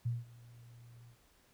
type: tone with ADSR envelope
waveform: sine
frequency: 118.7 Hz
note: A#2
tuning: 32 cents sharp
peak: -30 dBFS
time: 0.05-1.17 s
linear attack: 13 ms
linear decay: 180 ms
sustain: -23 dB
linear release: 93 ms
effects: pink hiss -68 dBFS RMS until 1.53 s